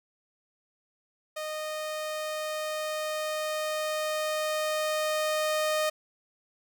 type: tone with level ramp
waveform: sawtooth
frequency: 617 Hz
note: D#5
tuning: 15 cents flat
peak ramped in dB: -29 to -21 dBFS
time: 1.36-5.9 s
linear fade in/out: 10 ms
effects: none